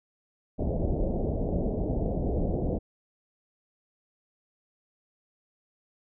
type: low-pass noise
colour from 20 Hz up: pink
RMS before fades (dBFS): -28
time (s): 0.58-2.79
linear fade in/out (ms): 20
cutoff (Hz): 680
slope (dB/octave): 48
effects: none